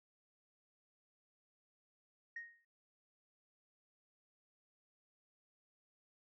sine tone with exponential decay, 1864.7 Hz, A#6, in tune, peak -40 dBFS, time 2.36-2.65 s, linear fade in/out 5 ms, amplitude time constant 63 ms, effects tanh soft clip ceiling -37 dBFS

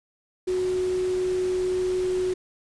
sine tone in noise, 368 Hz, F#4, 9 cents flat, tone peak -22 dBFS, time 0.47-2.34 s, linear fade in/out 10 ms, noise pink, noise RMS -40 dBFS, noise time 0.47-2.34 s, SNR +15 dB, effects resampled to 22050 Hz

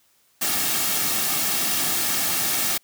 white noise with comb filter, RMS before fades -23 dBFS, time 0.41-2.78 s, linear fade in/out 10 ms, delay 2 ms, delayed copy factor -0.5, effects white hiss -62 dBFS RMS until 2.83 s + high-pass 80 Hz 12 dB/octave

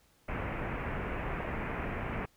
pink low-pass noise, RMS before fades -36 dBFS, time 0.28-2.26 s, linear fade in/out 10 ms, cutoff 2500 Hz, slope 48 dB/octave, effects pink hiss -67 dBFS RMS until 2.36 s

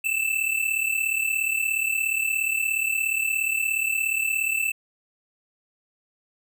square tone pair together, 2628 / 2665 Hz, E7 / E7, -6 / +18 cents, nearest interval unison, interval 24 cents, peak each -26 dBFS, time 0.04-4.72 s, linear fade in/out 10 ms, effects none

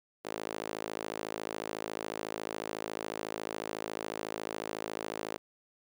sawtooth tone with high-pass filter, 54 Hz, A1, 32 cents flat, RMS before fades -39 dBFS, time 0.24-5.38 s, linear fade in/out 20 ms, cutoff 420 Hz, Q 1.5, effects none

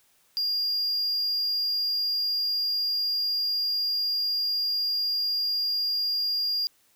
triangle tone, 4816 Hz, D8, 43 cents sharp, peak -23 dBFS, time 0.37-6.67 s, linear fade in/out 0 ms, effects white hiss -64 dBFS RMS until 6.95 s

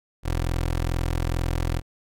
20% pulse tone, 42.29 Hz, E1, 45 cents sharp, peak -18 dBFS, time 0.23-1.82 s, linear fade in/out 50 ms, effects AAC 64 kbps

